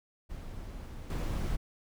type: noise with level steps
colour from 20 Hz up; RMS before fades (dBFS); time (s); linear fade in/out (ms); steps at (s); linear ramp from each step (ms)
brown; -42 / -32; 0.29-1.57; 20; 1.1; 2
effects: none